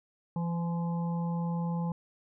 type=harmonic tone with a mistuned harmonic; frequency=169.7 Hz; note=F3; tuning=49 cents flat; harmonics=1 / 3 / 5 / 6; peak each=-29 / -43 / -41 / -47 dBFS; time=0.36-1.92 s; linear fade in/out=2 ms; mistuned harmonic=6; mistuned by=+28 cents; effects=none